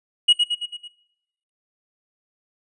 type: tone with echo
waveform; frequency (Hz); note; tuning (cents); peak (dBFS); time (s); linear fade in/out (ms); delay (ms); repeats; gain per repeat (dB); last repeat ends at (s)
triangle; 2900; F#7; -35; -9; 0.28-0.33; 10; 110; 5; -5; 0.88
effects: noise-tail reverb RT60 0.9 s tail -21 dB re dry + resampled to 24000 Hz